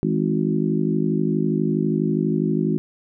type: harmonic tone with a mistuned harmonic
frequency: 52.3 Hz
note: G#1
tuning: 13 cents sharp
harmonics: 3 / 4 / 5 / 6 / 7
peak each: -23 / -24 / -25 / -26 / -26 dBFS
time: 0.03-2.78 s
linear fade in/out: 0 ms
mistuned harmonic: 3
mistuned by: +55 cents
effects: none